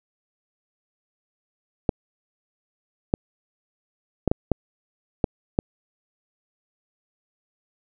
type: clicks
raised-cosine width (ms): 2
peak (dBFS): -5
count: 7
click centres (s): 1.892 / 3.139 / 4.277 / 4.315 / 4.517 / 5.242 / 5.589
effects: none